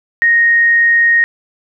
sine tone, 1864.7 Hz, A#6, in tune, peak -7 dBFS, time 0.22-1.24 s, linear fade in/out 0 ms, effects none

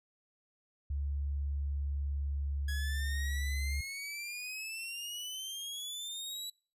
sine tone with pitch glide, 70.9 to 70.25 Hz, C#2 to C#2, +40 to +24 cents, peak -32 dBFS, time 0.9-3.81 s, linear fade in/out 5 ms, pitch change -16 cents, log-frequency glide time 1.04-3.32 s
sawtooth exponential sweep, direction up, 1665 to 3945 Hz, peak -36 dBFS, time 2.68-6.5 s, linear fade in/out 5 ms
effects noise-tail reverb RT60 0.4 s tail -25 dB re dry + resampled to 32000 Hz

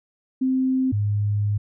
sine tone pair in turn, 260.5 / 103.38 Hz, C4 / G#2, -7 / -7 cents, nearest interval octave + major third, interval 1600 cents, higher first, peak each -18 / -19 dBFS, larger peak first, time 0.41-0.92 / 0.92-1.58 s, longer second, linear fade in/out 10 ms, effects none

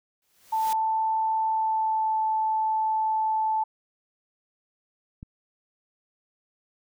white noise with exponential growth, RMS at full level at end -35 dBFS, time 0.22-0.73 s, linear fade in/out 1 ms, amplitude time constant 110 ms
sine tone with pitch glide, 883 to 874.9 Hz, A5 to A5, +6 to -10 cents, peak -22 dBFS, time 0.52-3.64 s, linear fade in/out 10 ms, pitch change -16 cents, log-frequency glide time 1.43-2.23 s
click, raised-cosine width 5 ms, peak -27 dBFS, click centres 5.229 s
effects none

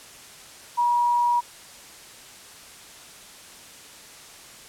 sine tone, 960 Hz, B5, 49 cents flat, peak -18 dBFS, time 0.77-1.41 s, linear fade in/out 20 ms, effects white hiss -45 dBFS RMS until 4.68 s + low-pass 10000 Hz 12 dB/octave

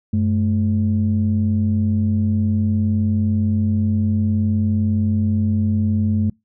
sine tone pair together, 96.1 / 215.5 Hz, G2 / A3, -34 / -36 cents, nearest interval octave + major second, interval 1398 cents, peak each -17 dBFS, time 0.13-6.3 s, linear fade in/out 5 ms, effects noise-tail reverb RT60 0.2 s tail -26 dB re dry + tanh soft clip ceiling -9 dBFS

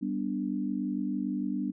sine chord, G major, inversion none, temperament equal, 196 / 246.9 / 293.7 Hz, G3 / B3 / D4, 0 / 0 / 0 cents, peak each -33 dBFS, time 0.01-1.72 s, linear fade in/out 20 ms, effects none

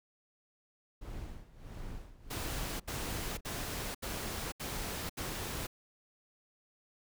brown noise with tremolo, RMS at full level -41 dBFS, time 1.01-3.41 s, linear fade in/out 10 ms, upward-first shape sine, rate 1.5 Hz, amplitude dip 85%
pink noise bursts, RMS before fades -39 dBFS, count 6, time 2.3-5.67 s, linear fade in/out 10 ms, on 500 ms, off 74 ms
effects none

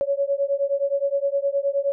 sine beating tone pair, 554 / 563.6 Hz, C#5 / C#5, -1 / +29 cents, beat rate 9.6 Hz, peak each -23 / -23 dBFS, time 0.01-1.92 s, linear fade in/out 0 ms, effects none

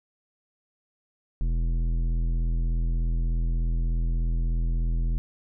triangle tone with tanh clipping, 41.67 Hz, E1, 19 cents sharp, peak -24 dBFS, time 1.41-5.18 s, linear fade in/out 0 ms, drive 16 dB, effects none

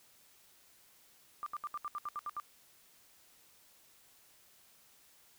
sine tone bursts, 1190 Hz, D6, 22 cents sharp, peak -36 dBFS, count 10, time 1.43-2.399 s, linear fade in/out 0 ms, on 33 ms, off 71 ms, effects white hiss -64 dBFS RMS until 5.38 s

